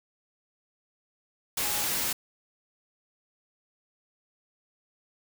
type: tone in noise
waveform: sine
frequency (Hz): 830.6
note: G#5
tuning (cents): 0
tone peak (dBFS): -40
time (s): 1.63-1.84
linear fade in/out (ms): 5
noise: white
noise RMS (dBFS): -29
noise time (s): 1.57-2.13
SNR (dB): -14
effects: none